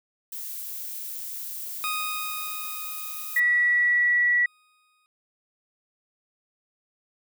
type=noise; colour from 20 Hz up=violet; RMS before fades=-35 dBFS; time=0.32-3.4 s; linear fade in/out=5 ms
type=tone with exponential decay; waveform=20% pulse; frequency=1244.5 Hz; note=D#6; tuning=in tune; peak=-21 dBFS; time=1.84-5.06 s; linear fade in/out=0 ms; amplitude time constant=700 ms
type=tone; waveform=sine; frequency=1942 Hz; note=B6; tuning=30 cents flat; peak=-18 dBFS; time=3.36-4.46 s; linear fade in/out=5 ms
effects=none